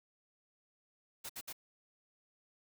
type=noise bursts; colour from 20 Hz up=white; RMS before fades=-44 dBFS; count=3; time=1.24-1.529 s; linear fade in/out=10 ms; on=55 ms; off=62 ms; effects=none